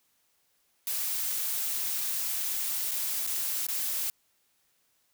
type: noise with dropouts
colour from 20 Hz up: blue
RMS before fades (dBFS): -31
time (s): 0.87-4.1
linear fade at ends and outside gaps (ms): 1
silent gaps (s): 2.911-2.916 / 3.267-3.273 / 3.667-3.686
effects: white hiss -71 dBFS RMS until 5.13 s